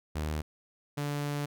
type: tone pair in turn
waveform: sawtooth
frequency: 76.7 / 145.15 Hz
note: D#2 / D3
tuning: -24 / -20 cents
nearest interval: major seventh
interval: 1104 cents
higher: second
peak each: -27 dBFS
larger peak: neither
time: 0.15-0.42 / 0.97-1.46 s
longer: second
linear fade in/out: 10 ms
effects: none